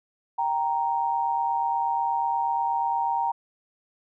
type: tone pair together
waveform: sine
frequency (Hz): 784 / 932.3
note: G5 / A#5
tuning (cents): 0 / 0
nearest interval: minor third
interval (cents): 300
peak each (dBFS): -27 / -24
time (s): 0.38-3.32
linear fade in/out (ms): 10
effects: none